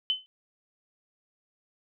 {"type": "tone with exponential decay", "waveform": "sine", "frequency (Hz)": 3042, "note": "F#7", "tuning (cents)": 47, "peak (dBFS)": -20, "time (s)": [0.1, 0.26], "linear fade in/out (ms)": 0, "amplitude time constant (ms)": 34, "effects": []}